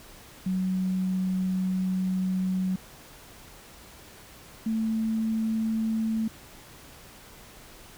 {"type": "tone pair in turn", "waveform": "sine", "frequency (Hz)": [186.5, 221.8], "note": ["F#3", "A3"], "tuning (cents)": [14, 14], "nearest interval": "minor third", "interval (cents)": 300, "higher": "second", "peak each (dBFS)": -24, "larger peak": "neither", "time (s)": [[0.46, 2.76], [4.66, 6.28]], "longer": "first", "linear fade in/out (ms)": 5, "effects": ["pink hiss -49 dBFS RMS until 7.97 s"]}